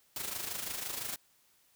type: noise with amplitude modulation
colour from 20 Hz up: white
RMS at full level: -36 dBFS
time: 0.16-1.16 s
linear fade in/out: 2 ms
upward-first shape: sine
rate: 25.9 Hz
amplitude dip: 60%
effects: white hiss -68 dBFS RMS until 1.75 s